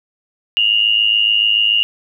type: tone pair together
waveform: sine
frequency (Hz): 2794 / 2901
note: F7 / F#7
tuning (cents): 0 / -35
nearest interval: minor second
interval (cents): 65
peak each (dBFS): -14 / -14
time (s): 0.57-1.83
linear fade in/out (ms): 0
effects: none